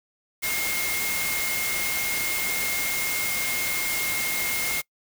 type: tone in noise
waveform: sine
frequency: 2138 Hz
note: C7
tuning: 37 cents sharp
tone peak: -28 dBFS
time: 0.42-4.82 s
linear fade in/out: 20 ms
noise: white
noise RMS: -28 dBFS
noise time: 0.42-4.82 s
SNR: -3 dB
effects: noise-tail reverb RT60 0.1 s tail -24 dB re dry